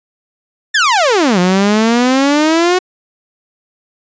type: exponential two-way sweep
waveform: sawtooth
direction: down then up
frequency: 1833 to 175.9 to 371.3 Hz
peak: -5 dBFS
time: 0.74-2.79 s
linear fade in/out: 10 ms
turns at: 1.39 s
effects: resampled to 16000 Hz